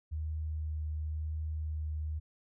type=tone with vibrato; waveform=sine; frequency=77.4 Hz; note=D#2; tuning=9 cents flat; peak=-33 dBFS; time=0.11-2.2 s; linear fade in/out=20 ms; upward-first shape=triangle; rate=0.95 Hz; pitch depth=14 cents each way; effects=none